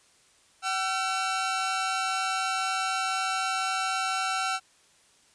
sawtooth tone pair together, 760.3 / 1349 Hz, F#5 / E6, +47 / +40 cents, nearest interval minor seventh, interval 993 cents, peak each -26 / -25 dBFS, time 0.62-4.6 s, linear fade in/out 50 ms, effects white hiss -61 dBFS RMS until 5.34 s + resampled to 22050 Hz

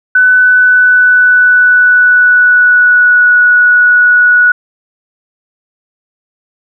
sine tone with pitch glide, 1500 to 1466.6 Hz, F#6 to F#6, +23 to -16 cents, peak -3 dBFS, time 0.15-4.52 s, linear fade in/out 5 ms, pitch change -39 cents, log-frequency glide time 0.35-3.37 s, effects none

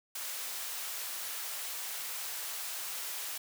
white high-pass noise, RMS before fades -39 dBFS, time 0.15-3.38 s, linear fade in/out 5 ms, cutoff 640 Hz, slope 12 dB/octave, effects none

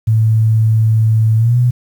sine tone with pitch glide, 110.6 to 122.72 Hz, A2 to B2, +9 to -11 cents, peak -8 dBFS, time 0.07-1.71 s, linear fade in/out 10 ms, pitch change +180 cents, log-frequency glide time 1.37-1.57 s, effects 7-bit

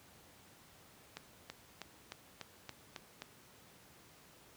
accelerating click train, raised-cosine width 0.2 ms, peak -26 dBFS, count 8, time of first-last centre 1.17-3.221 s, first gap 330 ms, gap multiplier 0.96, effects pink hiss -61 dBFS RMS until 4.56 s + high-pass 80 Hz 12 dB/octave

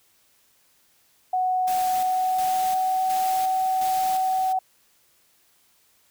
sine tone with pitch glide, 740 to 753.4 Hz, F#5 to F#5, 0 to +31 cents, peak -20 dBFS, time 1.33-4.59 s, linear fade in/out 5 ms, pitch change +31 cents, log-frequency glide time 1.72-3.19 s
white noise with tremolo, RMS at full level -35 dBFS, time 1.67-4.53 s, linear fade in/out 10 ms, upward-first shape square, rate 1.4 Hz, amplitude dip 50%
effects white hiss -62 dBFS RMS until 6.1 s

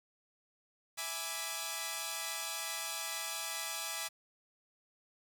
5% pulse chord, E dominant seventh, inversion none, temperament equal, 659.3 / 830.6 / 987.8 / 1174.7 Hz, E5 / G#5 / B5 / D6, 0 / 0 / 0 / 0 cents, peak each -32 / -30 / -34 / -30 dBFS, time 0.97-4.09 s, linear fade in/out 20 ms, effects 10-bit

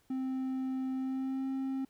triangle tone with pitch glide, 261.6 to 266.6 Hz, C4 to C4, 0 to +33 cents, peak -30 dBFS, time 0.1-1.85 s, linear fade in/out 5 ms, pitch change +33 cents, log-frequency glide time 0.94-1.48 s, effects pink hiss -70 dBFS RMS until 1.89 s

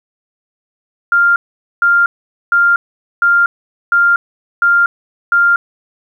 sine tone bursts, 1396.9 Hz, F6, in tune, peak -7 dBFS, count 7, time 1.12-5.56 s, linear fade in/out 2 ms, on 240 ms, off 460 ms, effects 8-bit

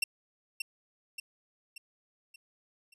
sawtooth tone with echo, 2713 Hz, E7, 49 cents sharp, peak -22 dBFS, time 0.02-0.04 s, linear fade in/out 5 ms, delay 580 ms, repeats 5, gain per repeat -6 dB, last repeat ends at 2.94 s, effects resampled to 32000 Hz

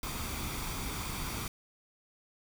pink noise with comb filter, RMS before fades -37 dBFS, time 0.03-1.48 s, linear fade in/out 2 ms, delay 0.86 ms, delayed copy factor +0.5, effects none

